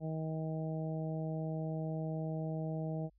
harmonic tone, 158.6 Hz, D#3, 33 cents sharp, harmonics 1 / 2 / 3 / 4 / 5, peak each -36 / -44 / -46 / -44 / -51 dBFS, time 0-3.1 s, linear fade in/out 50 ms, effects added 50 Hz sine -66 dBFS peak until 3.18 s

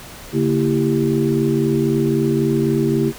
sine tone cluster, 142.5 / 229.8 / 329.8 / 393.6 Hz, C#3 / A#3 / E4 / G4, +48 / -25 / +1 / +7 cents, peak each -20 dBFS, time 0.32-3.13 s, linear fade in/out 50 ms, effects pink hiss -37 dBFS RMS until 3.18 s

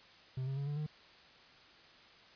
triangle tone with pitch steps, 130 / 135.13 / 140.46 / 146 / 151.77 Hz, C3 / C#3 / C#3 / D3 / D#3, -11 / -44 / +23 / -10 / -43 cents, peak -33 dBFS, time 0.37-0.865 s, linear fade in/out 5 ms, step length 99 ms, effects white hiss -59 dBFS RMS until 2.35 s + resampled to 11025 Hz

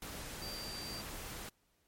sine tone in noise, 4699 Hz, D8, in tune, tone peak -44 dBFS, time 0.42-1.01 s, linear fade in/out 2 ms, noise pink, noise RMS -45 dBFS, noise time 0.02-1.49 s, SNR -2 dB, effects pink hiss -75 dBFS RMS until 1.87 s + MP3 64 kbps

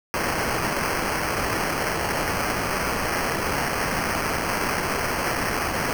violet noise with sample-and-hold, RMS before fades -25 dBFS, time 0.14-5.93 s, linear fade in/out 0 ms, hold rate 3675 Hz, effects none

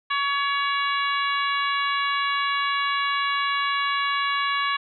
harmonic tone, 563 Hz, C#5, 27 cents sharp, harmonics 2 / 3 / 4 / 5 / 6 / 7, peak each -24 / -28 / -30 / -32 / -34 / -35 dBFS, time 0.1-4.77 s, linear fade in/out 10 ms, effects none

